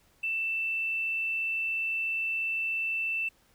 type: tone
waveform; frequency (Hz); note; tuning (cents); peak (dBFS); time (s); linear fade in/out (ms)
triangle; 2663; E7; +17; -24; 0.23-3.29; 10
effects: tanh soft clip ceiling -26 dBFS + pink hiss -65 dBFS RMS until 3.54 s